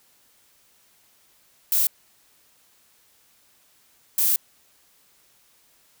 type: noise bursts at uneven times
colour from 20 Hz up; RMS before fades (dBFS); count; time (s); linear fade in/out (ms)
violet; -20; 2; 1.72-1.87 / 4.18-4.36; 2
effects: white hiss -60 dBFS RMS until 6 s